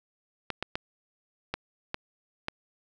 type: clicks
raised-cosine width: 0.3 ms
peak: -14 dBFS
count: 6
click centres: 0.503 / 0.626 / 0.755 / 1.54 / 1.944 / 2.484 s
effects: none